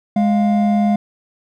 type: tone pair together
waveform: triangle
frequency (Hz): 207.7 / 701.4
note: G#3 / F5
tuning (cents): 0 / +7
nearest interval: octave + major sixth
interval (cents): 2107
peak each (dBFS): -11 / -18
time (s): 0.16-0.96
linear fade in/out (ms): 5
effects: none